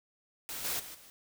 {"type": "noise with level steps", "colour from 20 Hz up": "white", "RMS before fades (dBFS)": [-40, -34, -46, -55], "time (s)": [0.49, 1.1], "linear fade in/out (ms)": 0, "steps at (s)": [0.64, 0.79, 0.94], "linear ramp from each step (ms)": 10, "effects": []}